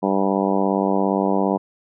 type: harmonic tone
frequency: 97.4 Hz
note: G2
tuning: 11 cents flat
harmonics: 2 / 3 / 4 / 5 / 6 / 7 / 8 / 9 / 10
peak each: -22 / -24 / -25 / -26 / -27 / -27 / -28 / -29 / -29 dBFS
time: 0.02-1.58 s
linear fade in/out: 20 ms
effects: none